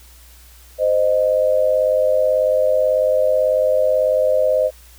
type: tone pair together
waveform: sine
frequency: 519 / 617.2 Hz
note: C5 / D#5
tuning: -14 / -14 cents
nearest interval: minor third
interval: 300 cents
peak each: -16 dBFS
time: 0.78-4.71 s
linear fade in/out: 50 ms
effects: added 60 Hz sine -44 dBFS peak until 4.98 s + white hiss -48 dBFS RMS until 4.98 s

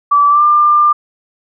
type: tone with pitch glide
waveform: sine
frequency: 1156 to 1194.7 Hz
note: D6 to D6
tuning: -28 to +29 cents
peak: -6 dBFS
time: 0.11-0.93 s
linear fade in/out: 10 ms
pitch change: +57 cents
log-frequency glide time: 0.29-0.43 s
effects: none

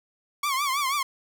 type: tone with vibrato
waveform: sawtooth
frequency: 1108.7 Hz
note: C#6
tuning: in tune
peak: -20 dBFS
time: 0.43-1.03 s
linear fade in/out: 5 ms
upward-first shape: triangle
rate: 6.2 Hz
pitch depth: 140 cents each way
effects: none

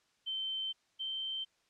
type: tone pair in turn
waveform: sine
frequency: 3098 / 3116 Hz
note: G7 / G7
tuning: -21 / -11 cents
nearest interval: unison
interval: 10 cents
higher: second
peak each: -34 / -35 dBFS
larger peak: first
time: 0.26-0.73 / 0.99-1.45 s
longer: first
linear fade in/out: 20 ms
effects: white hiss -73 dBFS RMS until 1.69 s + low-pass 6000 Hz 12 dB/octave

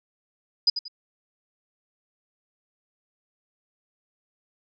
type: tone with echo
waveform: sine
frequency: 4964 Hz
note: D#8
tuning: 5 cents flat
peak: -15 dBFS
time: 0.67-0.7 s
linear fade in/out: 5 ms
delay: 91 ms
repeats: 2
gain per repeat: -10 dB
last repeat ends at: 0.882 s
effects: none

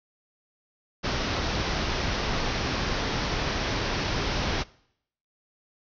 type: low-pass noise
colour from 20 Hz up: pink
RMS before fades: -28 dBFS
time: 1.03-4.64 s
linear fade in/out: 20 ms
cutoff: 5900 Hz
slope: 96 dB/octave
effects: noise-tail reverb RT60 0.7 s tail -22 dB re dry

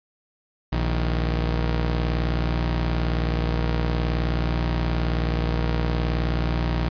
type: tone pair together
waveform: sawtooth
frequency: 59 / 157.5 Hz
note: A#1 / D#3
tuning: +22 / +21 cents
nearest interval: octave + perfect fourth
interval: 1699 cents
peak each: -18 / -24 dBFS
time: 0.72-6.89 s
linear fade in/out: 10 ms
effects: resampled to 11025 Hz

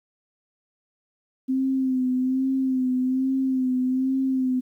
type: tone with vibrato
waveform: sine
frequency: 259.8 Hz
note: C4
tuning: 12 cents flat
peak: -20 dBFS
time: 1.48-4.61 s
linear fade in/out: 20 ms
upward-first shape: sine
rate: 1.2 Hz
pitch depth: 40 cents each way
effects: 10-bit

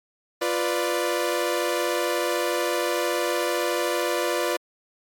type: chord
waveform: sawtooth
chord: B diminished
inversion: second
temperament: equal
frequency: 349.2 / 493.9 / 587.3 Hz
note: F4 / B4 / D5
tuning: 0 / 0 / 0 cents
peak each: -23 dBFS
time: 0.41-4.57 s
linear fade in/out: 10 ms
effects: MP3 64 kbps

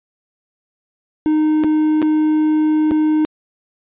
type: tone with dropouts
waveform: triangle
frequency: 308.4 Hz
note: D#4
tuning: 15 cents flat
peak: -10 dBFS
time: 1.26-3.25 s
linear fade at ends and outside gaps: 0 ms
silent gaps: 1.637-1.644 / 2.018-2.026 / 2.91-2.917 s
effects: resampled to 8000 Hz

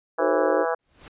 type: chord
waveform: sine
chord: D# diminished seventh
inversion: none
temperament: just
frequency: 311.1 / 373.4 / 448 / 537.6 Hz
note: D#4 / F#4 / A4 / C5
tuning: 0 / +16 / +31 / +47 cents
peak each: -28 / -28 / -27 / -23 dBFS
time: 0.18-0.66 s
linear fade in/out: 50 ms
type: harmonic tone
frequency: 164.81 Hz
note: E3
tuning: in tune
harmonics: 3 / 4 / 5 / 6 / 7 / 8 / 9 / 10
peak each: -26 / -28 / -30 / -32 / -33 / -34 / -35 / -36 dBFS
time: 0.18-0.75 s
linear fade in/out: 10 ms
type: noise with exponential growth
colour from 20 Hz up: pink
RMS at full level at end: -41 dBFS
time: 0.79-1.08 s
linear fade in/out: 1 ms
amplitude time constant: 62 ms
effects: resampled to 8000 Hz

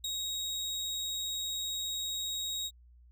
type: tone with ADSR envelope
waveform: 30% pulse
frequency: 3783 Hz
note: A#7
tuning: 25 cents sharp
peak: -29 dBFS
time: 0.04-2.71 s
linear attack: 5 ms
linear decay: 10 ms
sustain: -2 dB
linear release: 50 ms
effects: added 60 Hz sine -55 dBFS peak until 3.11 s

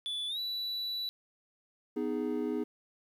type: tone with pitch glide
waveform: triangle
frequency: 3459 to 3950 Hz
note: A7 to B7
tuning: -30 to 0 cents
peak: -32 dBFS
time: 0.06-1.09 s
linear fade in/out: 0 ms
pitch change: +230 cents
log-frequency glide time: 0.28-0.39 s
type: chord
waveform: triangle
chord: G# minor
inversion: first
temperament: just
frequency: 249.2 / 311.5 / 415.3 Hz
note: B3 / D#4 / G#4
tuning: +16 / +2 / 0 cents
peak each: -33 dBFS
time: 1.96-2.64 s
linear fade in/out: 10 ms
effects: 11-bit

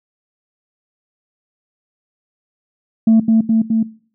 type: tone with echo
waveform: sine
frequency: 223.5 Hz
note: A3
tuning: 27 cents sharp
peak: -5 dBFS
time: 3.07-3.2 s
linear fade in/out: 5 ms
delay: 210 ms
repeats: 3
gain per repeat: -2 dB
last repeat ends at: 3.83 s
effects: noise-tail reverb RT60 0.5 s tail -21 dB re dry + tanh soft clip ceiling -5 dBFS

